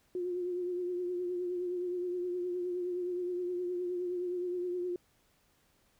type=tone with vibrato; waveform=sine; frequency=357.3 Hz; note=F4; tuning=40 cents sharp; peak=-32 dBFS; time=0.15-4.96 s; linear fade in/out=2 ms; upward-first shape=triangle; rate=9.6 Hz; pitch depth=42 cents each way; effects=pink hiss -70 dBFS RMS until 5.99 s